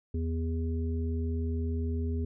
harmonic tone, 81.7 Hz, E2, 15 cents flat, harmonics 1 / 3 / 5, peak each -29 / -36 / -40 dBFS, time 0.14-2.25 s, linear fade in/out 5 ms, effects none

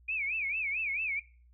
sine tone with vibrato, 2400 Hz, D7, 37 cents sharp, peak -30 dBFS, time 0.08-1.2 s, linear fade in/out 10 ms, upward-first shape sine, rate 4.5 Hz, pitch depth 180 cents each way, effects noise-tail reverb RT60 0.4 s tail -20 dB re dry + added 60 Hz sine -57 dBFS peak until 1.53 s

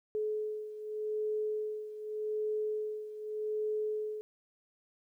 sine beating tone pair, 427.4 / 428.24 Hz, G#4 / A4, +50 / -47 cents, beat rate 0.84 Hz, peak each -34 / -39 dBFS, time 0.15-4.21 s, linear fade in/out 0 ms, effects 12-bit

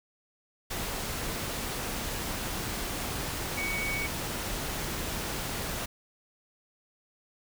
sine tone in noise, 2243 Hz, C#7, 20 cents sharp, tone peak -31 dBFS, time 3.57-4.07 s, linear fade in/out 10 ms, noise pink, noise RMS -34 dBFS, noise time 0.7-5.86 s, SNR 0 dB, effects none

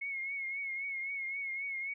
sine tone with vibrato, 2181 Hz, C#7, 29 cents flat, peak -35 dBFS, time 0.01-1.94 s, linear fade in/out 10 ms, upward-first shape triangle, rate 3.8 Hz, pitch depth 58 cents each way, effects none

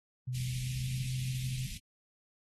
sine tone with pitch glide, 125.9 to 128.69 Hz, B2 to C3, +34 to -28 cents, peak -33 dBFS, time 0.27-1.67 s, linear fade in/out 10 ms, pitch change +38 cents, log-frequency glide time 0.45-0.85 s
pink band-stop noise, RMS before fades -43 dBFS, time 0.34-1.78 s, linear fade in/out 10 ms, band 220 to 2200 Hz, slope 48 dB/octave
effects AAC 32 kbps

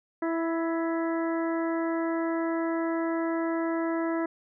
harmonic tone with a mistuned harmonic, 329.6 Hz, E4, in tune, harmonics 1 / 2 / 3 / 4 / 5 / 6, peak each -27 / -33 / -37 / -39 / -41 / -43 dBFS, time 0.22-4.26 s, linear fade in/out 5 ms, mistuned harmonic 5, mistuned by +25 cents, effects none

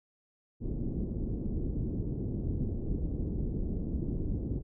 pink low-pass noise, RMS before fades -33 dBFS, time 0.6-4.63 s, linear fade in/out 50 ms, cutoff 360 Hz, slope 24 dB/octave, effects none

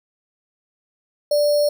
sine tone with sample-and-hold, 587.3 Hz, D5, in tune, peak -14 dBFS, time 1.31-1.69 s, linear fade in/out 5 ms, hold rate 4900 Hz, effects none

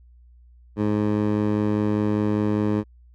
15% pulse tone with band-pass filter, 105 Hz, G#2, 19 cents sharp, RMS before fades -22 dBFS, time 0.76-2.84 s, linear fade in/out 50 ms, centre 290 Hz, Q 0.59, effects added 60 Hz sine -48 dBFS peak until 3.14 s

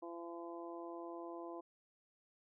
harmonic tone, 170 Hz, F3, 46 cents flat, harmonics 2 / 3 / 4 / 5 / 6, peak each -47 / -53 / -51 / -57 / -53 dBFS, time 0.02-1.61 s, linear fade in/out 10 ms, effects none

